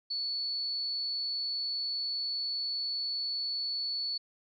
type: tone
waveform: sine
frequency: 4435 Hz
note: C#8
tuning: in tune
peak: -31 dBFS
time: 0.1-4.18 s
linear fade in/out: 10 ms
effects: none